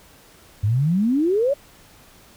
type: exponential sweep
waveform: sine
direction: up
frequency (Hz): 97.3 to 587.3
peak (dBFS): -16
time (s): 0.63-1.54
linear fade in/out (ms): 10
effects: pink hiss -50 dBFS RMS until 2.36 s